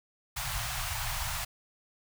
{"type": "band-stop noise", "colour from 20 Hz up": "pink", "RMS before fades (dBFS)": -34, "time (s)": [0.36, 1.45], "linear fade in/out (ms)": 10, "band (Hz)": [140, 690], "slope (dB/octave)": 48, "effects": []}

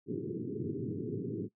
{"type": "band-pass noise", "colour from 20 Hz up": "white", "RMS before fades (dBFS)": -37, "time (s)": [0.06, 1.49], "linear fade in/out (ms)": 50, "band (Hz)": [100, 430], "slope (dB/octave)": 96, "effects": ["noise-tail reverb RT60 0.1 s tail -19 dB re dry"]}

